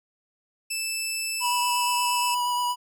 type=tone; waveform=15% pulse; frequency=2637 Hz; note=E7; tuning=in tune; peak=-20 dBFS; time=0.7-2.35 s; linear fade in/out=10 ms
type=tone with vibrato; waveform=square; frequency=978 Hz; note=B5; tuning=17 cents flat; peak=-24 dBFS; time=1.4-2.76 s; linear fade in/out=50 ms; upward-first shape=sine; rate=8.5 Hz; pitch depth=13 cents each way
effects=none